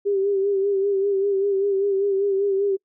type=tone with vibrato; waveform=sine; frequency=395.4 Hz; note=G4; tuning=15 cents sharp; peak=-18 dBFS; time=0.05-2.77 s; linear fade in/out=20 ms; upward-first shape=sine; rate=5.1 Hz; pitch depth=48 cents each way; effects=noise-tail reverb RT60 0.1 s tail -26 dB re dry